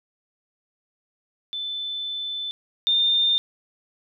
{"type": "tone pair in turn", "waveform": "sine", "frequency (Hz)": [3520, 3613], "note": ["A7", "A7"], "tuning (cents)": [0, 45], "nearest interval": "unison", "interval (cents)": 45, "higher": "second", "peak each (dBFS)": [-27, -17], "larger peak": "second", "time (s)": [[1.53, 2.51], [2.87, 3.38]], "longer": "first", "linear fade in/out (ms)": 0, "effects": []}